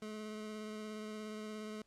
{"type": "tone with vibrato", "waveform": "25% pulse", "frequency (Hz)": 214.4, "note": "A3", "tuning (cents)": -45, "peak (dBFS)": -39, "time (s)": [0.02, 1.82], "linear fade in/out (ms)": 2, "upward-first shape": "sine", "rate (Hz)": 17, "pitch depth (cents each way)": 14, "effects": ["pink hiss -75 dBFS RMS until 1.86 s", "low-pass 9000 Hz 12 dB/octave"]}